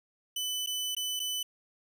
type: tone with dropouts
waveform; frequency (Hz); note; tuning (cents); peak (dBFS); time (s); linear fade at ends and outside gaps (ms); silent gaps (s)
sawtooth; 3000; F#7; +23; -28; 0.36-1.43; 5; 0.663-0.671 / 0.95-0.966 / 1.195-1.199
effects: none